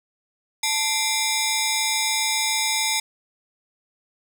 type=ring-modulated tone; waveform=10% pulse; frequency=1481 Hz; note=F#6; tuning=1 cent sharp; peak=-9 dBFS; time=0.63-3 s; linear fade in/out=5 ms; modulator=604 Hz; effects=none